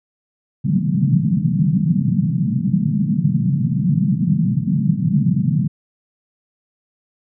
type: band-pass noise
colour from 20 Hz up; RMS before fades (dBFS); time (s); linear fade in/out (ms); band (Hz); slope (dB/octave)
pink; -17; 0.64-5.68; 10; 130 to 210; 48
effects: none